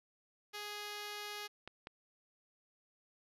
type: tone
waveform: 5% pulse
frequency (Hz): 415.3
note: G#4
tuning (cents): 0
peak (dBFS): -31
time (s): 0.53-1.48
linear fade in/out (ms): 20
type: clicks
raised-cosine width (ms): 0.3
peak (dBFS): -31 / -30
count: 2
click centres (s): 1.676 / 1.871
effects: low-pass 12000 Hz 12 dB/octave